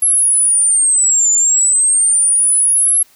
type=linear two-way sweep; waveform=sine; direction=down then up; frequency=11175 to 7040 to 11175 Hz; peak=-9 dBFS; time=0.02-3.03 s; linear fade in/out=5 ms; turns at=1.3 s; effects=white hiss -50 dBFS RMS until 3.15 s